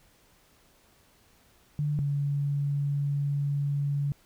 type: tone pair in turn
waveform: sine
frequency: 147.6 / 142.49 Hz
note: D3 / C#3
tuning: +9 / +48 cents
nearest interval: minor second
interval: 61 cents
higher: first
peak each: -25 dBFS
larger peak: neither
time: 1.79-1.99 / 1.99-4.12 s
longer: second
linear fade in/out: 0 ms
effects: pink hiss -62 dBFS RMS until 4.25 s